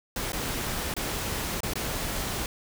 pink noise with dropouts, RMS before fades -31 dBFS, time 0.16-2.46 s, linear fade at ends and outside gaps 2 ms, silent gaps 0.321-0.331 / 0.94-0.965 / 1.605-1.632 / 1.736-1.755 s, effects none

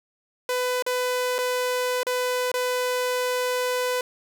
sawtooth tone with dropouts, 500 Hz, B4, 21 cents sharp, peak -19 dBFS, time 0.49-4.01 s, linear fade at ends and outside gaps 2 ms, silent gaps 0.824-0.864 / 1.383-1.387 / 2.032-2.067 / 2.517-2.54 s, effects none

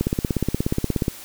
click train, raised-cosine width 3 ms, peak -7 dBFS, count 19, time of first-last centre 0.01-1.081 s, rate 16.8 Hz, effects white hiss -40 dBFS RMS until 1.24 s

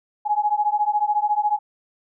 sine beating tone pair, 830.6 / 844.6 Hz, G#5 / G#5, 0 / +29 cents, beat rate 14 Hz, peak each -21 dBFS, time 0.25-1.59 s, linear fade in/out 20 ms, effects none

